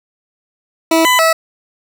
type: tone with pitch steps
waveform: 20% pulse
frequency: 325.8 / 1001 / 650 Hz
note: E4 / B5 / E5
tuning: -20 / +23 / -24 cents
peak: -4 dBFS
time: 0.91-1.33 s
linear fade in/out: 5 ms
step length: 140 ms
effects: none